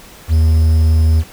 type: tone with quantisation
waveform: triangle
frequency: 79.7 Hz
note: D#2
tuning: 42 cents sharp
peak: -6 dBFS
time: 0.28-1.24 s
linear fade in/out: 50 ms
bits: 6
effects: pink hiss -39 dBFS RMS until 1.32 s